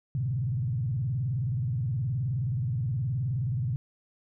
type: tone with vibrato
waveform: sine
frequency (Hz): 123.47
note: B2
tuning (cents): 0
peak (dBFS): -26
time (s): 0.15-3.76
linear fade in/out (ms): 0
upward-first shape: square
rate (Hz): 19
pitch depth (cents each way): 230
effects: none